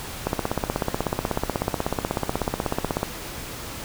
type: click train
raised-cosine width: 1 ms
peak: -8 dBFS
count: 46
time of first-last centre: 0.27-3.031 s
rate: 16.3 Hz
effects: pink hiss -35 dBFS RMS until 3.84 s